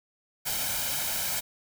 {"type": "noise with comb filter", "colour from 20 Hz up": "white", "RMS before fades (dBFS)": -30, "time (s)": [0.45, 1.41], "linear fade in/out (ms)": 20, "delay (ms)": 1.3, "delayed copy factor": 0.6, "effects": []}